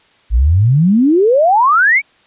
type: exponential sweep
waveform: sine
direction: up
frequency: 51.7 to 2349 Hz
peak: -7 dBFS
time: 0.3-2.02 s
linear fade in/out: 50 ms
effects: white hiss -51 dBFS RMS until 2.26 s + resampled to 8000 Hz